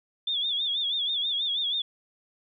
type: tone with vibrato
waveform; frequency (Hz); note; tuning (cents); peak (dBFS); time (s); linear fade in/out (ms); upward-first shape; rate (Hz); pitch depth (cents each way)
sine; 3475; A7; -22; -25; 0.27-1.82; 5; sine; 6.2; 99
effects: none